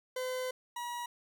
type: tone pair in turn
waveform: 40% pulse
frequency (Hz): 510 / 961.1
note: C5 / B5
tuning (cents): -44 / -47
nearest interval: major seventh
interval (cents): 1097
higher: second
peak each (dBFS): -33 / -36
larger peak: first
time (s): 0.16-0.51 / 0.76-1.06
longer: first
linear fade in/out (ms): 5
effects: none